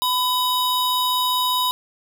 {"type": "tone pair together", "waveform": "square", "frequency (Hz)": [1000, 3775], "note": ["B5", "A#7"], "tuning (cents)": [21, 21], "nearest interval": "octave + major seventh", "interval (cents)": 2300, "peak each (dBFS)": [-21, -23], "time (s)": [0.02, 1.71], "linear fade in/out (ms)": 0, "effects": []}